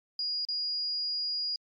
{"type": "tone with dropouts", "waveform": "sine", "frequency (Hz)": 4870, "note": "D#8", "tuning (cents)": -38, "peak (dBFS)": -29, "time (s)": [0.19, 1.56], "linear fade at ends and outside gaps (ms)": 2, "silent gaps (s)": [0.451, 0.486], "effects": ["MP3 64 kbps"]}